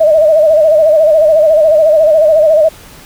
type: tone with vibrato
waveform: sine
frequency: 623 Hz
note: D#5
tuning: 2 cents sharp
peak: -4 dBFS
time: 0-2.69 s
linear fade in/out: 10 ms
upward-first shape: sine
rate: 14 Hz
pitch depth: 83 cents each way
effects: pink hiss -36 dBFS RMS until 3.05 s